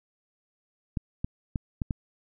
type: clicks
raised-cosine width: 5 ms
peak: -16 dBFS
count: 5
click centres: 0.972 / 1.245 / 1.558 / 1.818 / 1.908 s
effects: none